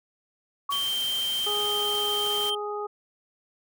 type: tone with exponential decay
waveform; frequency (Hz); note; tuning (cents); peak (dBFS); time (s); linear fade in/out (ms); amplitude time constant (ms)
sine; 1124; C#6; +24; -24; 0.69-0.98; 5; 62
type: noise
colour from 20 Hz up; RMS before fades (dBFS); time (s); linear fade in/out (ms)
white; -37; 0.7-2.51; 20
type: tone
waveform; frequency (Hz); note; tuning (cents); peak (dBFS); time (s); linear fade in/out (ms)
triangle; 3141; G7; +3; -24; 0.72-2.55; 5
type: harmonic tone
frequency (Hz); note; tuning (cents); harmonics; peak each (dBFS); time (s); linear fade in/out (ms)
415.3; G#4; 0; 1 / 2 / 3; -31 / -35 / -35; 1.46-2.87; 10
effects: none